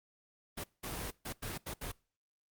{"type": "noise bursts at uneven times", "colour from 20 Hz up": "pink", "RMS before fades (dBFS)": -40, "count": 6, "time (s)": [[0.57, 0.64], [0.83, 1.11], [1.25, 1.33], [1.42, 1.58], [1.66, 1.74], [1.81, 1.92]], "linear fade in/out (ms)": 10, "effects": ["noise-tail reverb RT60 0.4 s tail -24 dB re dry", "Opus 24 kbps"]}